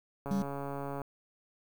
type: click train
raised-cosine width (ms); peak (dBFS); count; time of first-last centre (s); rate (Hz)
1; -25; 107; 0.26-1.017; 140
type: tone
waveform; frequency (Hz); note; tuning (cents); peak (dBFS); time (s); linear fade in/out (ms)
sine; 196; G3; 0; -28; 0.31-0.42; 0
effects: 8-bit